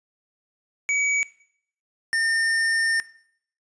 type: tone pair in turn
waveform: square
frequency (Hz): 2271 / 1813.9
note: C#7 / A#6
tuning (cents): +41 / -48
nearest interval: major third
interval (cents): 389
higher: first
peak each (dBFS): -21 / -21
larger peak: neither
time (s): 0.89-1.23 / 2.13-3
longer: second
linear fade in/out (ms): 0
effects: noise-tail reverb RT60 0.6 s tail -17 dB re dry + resampled to 22050 Hz

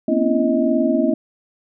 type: tone cluster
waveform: sine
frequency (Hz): 235.3 / 256.1 / 277.8 / 333 / 629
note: A#3 / C4 / C#4 / E4 / D#5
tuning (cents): +16 / -37 / +4 / +18 / +19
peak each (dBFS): -21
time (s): 0.08-1.14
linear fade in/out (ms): 5
effects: none

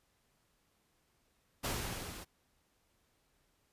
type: noise with level ramp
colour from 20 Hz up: pink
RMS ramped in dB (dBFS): -35 to -48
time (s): 1.63-2.25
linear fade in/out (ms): 20
effects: pink hiss -75 dBFS RMS until 3.72 s + resampled to 32000 Hz

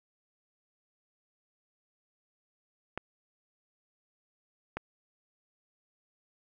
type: clicks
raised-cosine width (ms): 0.5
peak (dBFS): -19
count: 2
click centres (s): 2.976 / 4.77
effects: none

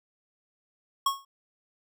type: tone with exponential decay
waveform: square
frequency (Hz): 1097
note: C#6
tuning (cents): -18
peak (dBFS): -20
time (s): 1.06-1.25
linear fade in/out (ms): 5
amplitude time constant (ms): 41
effects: none

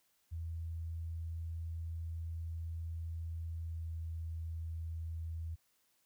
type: tone with pitch glide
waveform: sine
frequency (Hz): 82.41 to 81.7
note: E2 to E2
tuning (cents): 0 to -15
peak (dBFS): -38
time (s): 0.31-5.56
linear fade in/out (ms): 20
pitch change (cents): -15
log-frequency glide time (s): 3.59-3.93
effects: white hiss -75 dBFS RMS until 6.05 s

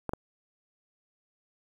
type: clicks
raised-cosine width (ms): 1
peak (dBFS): -17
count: 2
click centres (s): 0.093 / 0.135
effects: 8-bit

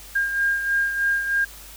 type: beating tone pair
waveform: sine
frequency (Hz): 1610 / 1613.2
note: G6 / G6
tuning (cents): +46 / +49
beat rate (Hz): 3.2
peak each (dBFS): -20 / -28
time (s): 0.15-1.45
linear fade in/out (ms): 10
effects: added 50 Hz sine -45 dBFS peak until 1.76 s + white hiss -43 dBFS RMS until 1.76 s

